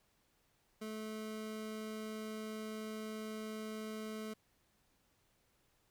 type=tone; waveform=25% pulse; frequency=217 Hz; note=A3; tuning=24 cents flat; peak=-38 dBFS; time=0.81-4.34 s; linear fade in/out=10 ms; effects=pink hiss -75 dBFS RMS until 5.9 s